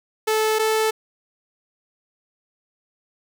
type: tone pair in turn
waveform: sawtooth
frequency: 435.6 / 438.1 Hz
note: A4 / A4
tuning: -17 / -7 cents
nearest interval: unison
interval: 10 cents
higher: second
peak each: -14 dBFS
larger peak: neither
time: 0.27-0.59 / 0.59-0.91 s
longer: neither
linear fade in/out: 10 ms
effects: none